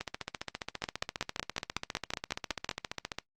two click trains, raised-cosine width 0.2 ms, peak -13 / -17 dBFS, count 11 / 48, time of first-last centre 0.84-2.692 / 0.01-3.186 s, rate 5.4 / 14.8 Hz, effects noise-tail reverb RT60 0.1 s tail -20 dB re dry + Opus 32 kbps

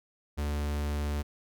45% pulse tone, 73.42 Hz, D2, in tune, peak -29 dBFS, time 0.37-1.23 s, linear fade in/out 20 ms, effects none

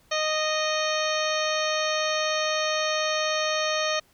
harmonic tone, 619 Hz, D#5, 9 cents flat, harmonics 1 / 2 / 3 / 4 / 5 / 6 / 7 / 9 / 10, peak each -27 / -30 / -32 / -33 / -34 / -35 / -35 / -37 / -37 dBFS, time 0.11-4 s, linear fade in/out 10 ms, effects pink hiss -61 dBFS RMS until 4.13 s

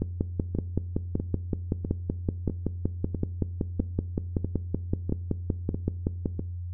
two click trains, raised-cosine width 3 ms, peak -16 / -12 dBFS, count 10 / 34, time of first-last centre 0.55-6.394 / 0.02-6.258 s, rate 1.54 / 5.29 Hz, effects noise-tail reverb RT60 0.5 s tail -19 dB re dry + added 88 Hz sine -32 dBFS peak until 6.73 s

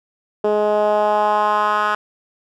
10% pulse tone with band-pass filter sweep, 210 Hz, G#3, 19 cents sharp, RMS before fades -17 dBFS, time 0.44-1.95 s, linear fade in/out 5 ms, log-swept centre 460 to 1400 Hz, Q 2.4, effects none

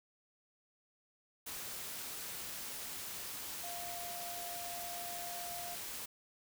sine tone in noise, 698.5 Hz, F5, in tune, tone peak -45 dBFS, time 3.63-5.75 s, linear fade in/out 10 ms, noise white, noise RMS -44 dBFS, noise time 1.46-6.06 s, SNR -4 dB, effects none

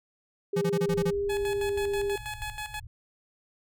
sine tone, 402.8 Hz, G4, 47 cents sharp, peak -26 dBFS, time 0.53-2.16 s, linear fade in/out 5 ms
square tone bursts, 170 Hz, F3, 46 cents flat, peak -26 dBFS, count 7, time 0.56-1.108 s, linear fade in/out 10 ms, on 56 ms, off 26 ms
pink low-pass noise, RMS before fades -43 dBFS, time 0.88-2.87 s, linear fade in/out 5 ms, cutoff 130 Hz, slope 96 dB/octave
15% pulse tone with tremolo, 848 Hz, G#5, 36 cents sharp, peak -27 dBFS, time 1.29-2.8 s, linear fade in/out 10 ms, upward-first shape square, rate 6.2 Hz, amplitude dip 70%
effects none

